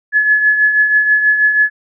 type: tone with tremolo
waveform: sine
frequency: 1707 Hz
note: G#6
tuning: 47 cents sharp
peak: -6 dBFS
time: 0.12-1.7 s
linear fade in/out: 50 ms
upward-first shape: triangle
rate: 6.2 Hz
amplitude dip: 60%
effects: none